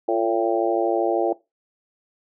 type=harmonic tone with a mistuned harmonic; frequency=112.8 Hz; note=A2; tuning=44 cents sharp; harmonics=3 / 4 / 5 / 6 / 7; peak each=-23 / -24 / -25 / -26 / -26 dBFS; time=0.08-1.33 s; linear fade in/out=5 ms; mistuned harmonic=3; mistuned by=+36 cents; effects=noise-tail reverb RT60 0.2 s tail -17 dB re dry